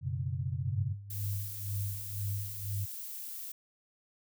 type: chord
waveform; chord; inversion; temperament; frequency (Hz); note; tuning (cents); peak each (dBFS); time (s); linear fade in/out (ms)
sine; F# suspended fourth; none; equal; 92.5 / 123.47 / 138.59; F#2 / B2 / C#3; 0 / 0 / 0; -36; 0.01-0.95; 50
type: tone with tremolo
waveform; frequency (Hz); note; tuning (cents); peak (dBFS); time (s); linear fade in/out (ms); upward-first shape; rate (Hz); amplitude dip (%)
sine; 100.6; G2; +45; -31; 0.67-2.86; 20; sine; 2; 80
type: noise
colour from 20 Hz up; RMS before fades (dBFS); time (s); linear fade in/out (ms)
violet; -42; 1.1-3.52; 5
effects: none